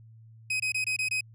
40% pulse tone bursts, 2522 Hz, D#7, 23 cents sharp, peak -25 dBFS, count 6, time 0.5-1.209 s, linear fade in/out 5 ms, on 99 ms, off 23 ms, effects added 112 Hz sine -49 dBFS peak until 1.34 s + low-pass 12000 Hz 12 dB/octave

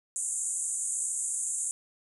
white band-pass noise, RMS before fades -32 dBFS, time 0.16-1.71 s, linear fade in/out 0 ms, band 6800 to 9800 Hz, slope 96 dB/octave, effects none

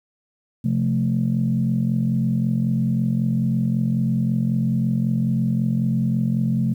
sine chord, F major, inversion second, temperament equal, 130.81 / 174.61 / 220 Hz, C3 / F3 / A3, 0 / 0 / 0 cents, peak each -21 / -23 / -21 dBFS, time 0.64-6.74 s, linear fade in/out 10 ms, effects tanh soft clip ceiling -10 dBFS + 9-bit

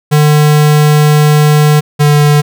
square tone pair in turn, 150 / 147.59 Hz, D3 / D3, +37 / +9 cents, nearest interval unison, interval 28 cents, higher first, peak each -5 dBFS, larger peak neither, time 0.11-1.81 / 1.99-2.42 s, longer first, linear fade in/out 20 ms, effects none

